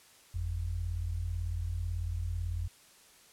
sine tone pair together, 48.71 / 86.8 Hz, G1 / F2, -10 / -10 cents, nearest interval minor seventh, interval 1000 cents, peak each -36 / -33 dBFS, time 0.34-2.68 s, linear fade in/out 10 ms, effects white hiss -59 dBFS RMS until 3.32 s + low-pass 11000 Hz 12 dB/octave

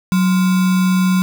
sine tone with sample-and-hold, 185 Hz, F#3, in tune, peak -11 dBFS, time 0.12-1.22 s, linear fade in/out 0 ms, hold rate 1225 Hz, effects none

